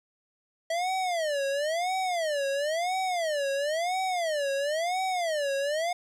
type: tone with vibrato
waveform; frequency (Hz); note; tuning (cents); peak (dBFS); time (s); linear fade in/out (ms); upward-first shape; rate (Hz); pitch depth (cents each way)
square; 645; E5; -38; -27; 0.7-5.93; 5; sine; 0.98; 280
effects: low-pass 9000 Hz 12 dB/octave + 11-bit